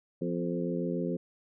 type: harmonic tone with a mistuned harmonic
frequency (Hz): 87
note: F2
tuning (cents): -6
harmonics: 2 / 3 / 4 / 5 / 6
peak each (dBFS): -33 / -35 / -36 / -37 / -38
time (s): 0.21-1.17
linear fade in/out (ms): 10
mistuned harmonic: 3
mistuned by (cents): -48
effects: none